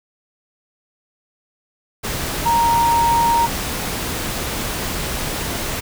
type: tone in noise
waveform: sine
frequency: 932.3 Hz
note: A#5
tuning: in tune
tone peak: -13 dBFS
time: 2.45-3.47 s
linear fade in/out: 20 ms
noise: pink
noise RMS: -24 dBFS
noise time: 2.03-5.81 s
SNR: +8 dB
effects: none